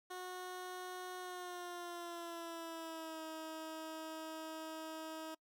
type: tone with pitch glide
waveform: 15% pulse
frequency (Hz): 365.3 to 318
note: F#4 to D#4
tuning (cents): -22 to +38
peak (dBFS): -38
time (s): 0.1-5.35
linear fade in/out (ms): 10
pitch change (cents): -240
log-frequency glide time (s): 1.19-3.23
effects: noise-tail reverb RT60 0.1 s tail -25 dB re dry